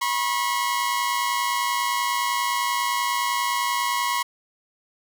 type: tone pair together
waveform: sawtooth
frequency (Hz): 973 / 1083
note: B5 / C#6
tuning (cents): -26 / -41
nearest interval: major second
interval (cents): 185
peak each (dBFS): -21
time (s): 0.01-4.23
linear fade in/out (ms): 10
effects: none